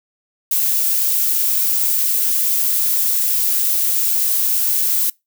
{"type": "noise", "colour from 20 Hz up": "violet", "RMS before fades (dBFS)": -17, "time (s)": [0.51, 5.1], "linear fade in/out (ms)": 5, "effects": ["noise-tail reverb RT60 0.2 s tail -24 dB re dry"]}